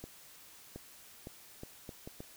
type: accelerating click train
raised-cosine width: 2 ms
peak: -30 dBFS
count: 7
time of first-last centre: 0.04-2.205 s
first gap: 720 ms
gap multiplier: 0.71
effects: white hiss -56 dBFS RMS until 2.36 s